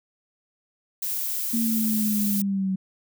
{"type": "noise", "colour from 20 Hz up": "violet", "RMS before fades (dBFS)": -28, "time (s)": [1.02, 2.42], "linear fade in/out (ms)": 5}
{"type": "linear sweep", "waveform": "sine", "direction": "down", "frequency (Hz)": [230.3, 187.9], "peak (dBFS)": -22, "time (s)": [1.53, 2.76], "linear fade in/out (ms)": 10}
{"effects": []}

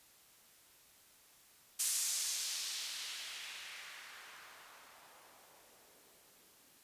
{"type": "noise with low-pass filter sweep", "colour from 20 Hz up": "violet", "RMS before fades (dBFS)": -44, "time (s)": [1.79, 6.79], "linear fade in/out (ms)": 10, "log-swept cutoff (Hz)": [8500, 270], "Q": 1.2, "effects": ["white hiss -64 dBFS RMS until 6.83 s", "resampled to 32000 Hz"]}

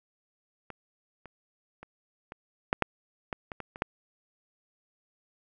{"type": "clicks", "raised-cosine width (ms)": 0.5, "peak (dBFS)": [-25, -30, -29, -25, -9, -8, -17, -22, -22, -26, -11], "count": 11, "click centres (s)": [0.703, 1.257, 1.83, 2.321, 2.729, 2.823, 3.328, 3.518, 3.603, 3.759, 3.821], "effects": []}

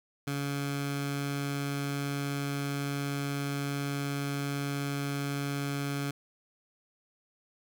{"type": "tone with notch filter", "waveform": "15% pulse", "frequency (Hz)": 141.2, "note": "C#3", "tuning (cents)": 32, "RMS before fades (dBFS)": -33, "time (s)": [0.27, 6.11], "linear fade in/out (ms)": 5, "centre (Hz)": 510, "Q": 1.4, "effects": []}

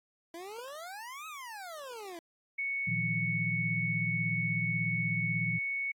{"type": "exponential two-way sweep", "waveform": "25% pulse", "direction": "up then down", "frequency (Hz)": [326, 1300, 326], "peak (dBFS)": -38, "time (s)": [0.34, 2.19], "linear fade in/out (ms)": 2, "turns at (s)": 1.27}
{"type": "tone", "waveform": "sine", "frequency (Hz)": 2217, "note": "C#7", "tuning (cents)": 0, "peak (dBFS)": -31, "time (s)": [2.58, 5.92], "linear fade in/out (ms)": 10}
{"type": "chord", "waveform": "sine", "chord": "Bb suspended fourth", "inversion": "none", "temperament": "equal with one note detuned", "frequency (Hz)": [116.54, 158.19, 174.61], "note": ["Bb2", "Eb3", "F3"], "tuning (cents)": [0, 29, 0], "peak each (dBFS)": -36, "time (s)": [2.87, 5.59], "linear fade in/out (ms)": 10}
{"effects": ["AAC 64 kbps"]}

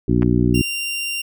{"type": "harmonic tone", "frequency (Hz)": 60.4, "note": "B1", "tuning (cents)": -38, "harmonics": [1, 2, 3, 4, 5, 6], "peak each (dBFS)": [-22, -19, -21, -20, -20, -23], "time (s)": [0.08, 0.62], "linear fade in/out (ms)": 5}
{"type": "clicks", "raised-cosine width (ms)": 0.5, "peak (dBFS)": -15, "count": 2, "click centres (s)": [0.222, 0.23]}
{"type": "tone", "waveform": "sawtooth", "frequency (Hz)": 2775, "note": "F7", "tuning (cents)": -12, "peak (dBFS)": -19, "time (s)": [0.54, 1.22], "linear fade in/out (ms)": 10}
{"effects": []}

